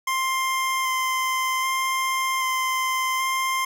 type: tone with vibrato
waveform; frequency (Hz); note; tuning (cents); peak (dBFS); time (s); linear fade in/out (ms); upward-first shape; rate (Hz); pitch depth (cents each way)
25% pulse; 1046.5; C6; 0; -18; 0.07-3.65; 5; square; 0.64; 10
effects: none